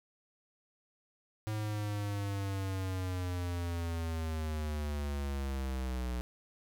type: linear sweep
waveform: square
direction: down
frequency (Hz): 108.2 to 60.6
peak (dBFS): -34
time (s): 1.47-6.21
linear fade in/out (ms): 0
effects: 11-bit